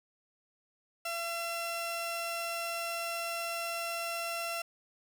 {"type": "tone pair together", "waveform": "sawtooth", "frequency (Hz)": [677, 1354], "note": ["E5", "E6"], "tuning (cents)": [46, 46], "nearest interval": "octave", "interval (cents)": 1200, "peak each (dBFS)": [-33, -31], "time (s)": [1.05, 4.62], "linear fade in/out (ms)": 5, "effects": []}